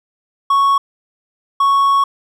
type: tone bursts at uneven times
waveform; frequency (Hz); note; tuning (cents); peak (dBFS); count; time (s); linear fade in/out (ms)
triangle; 1108.7; C#6; 0; -8; 2; 0.5-0.78 / 1.6-2.04; 5
effects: none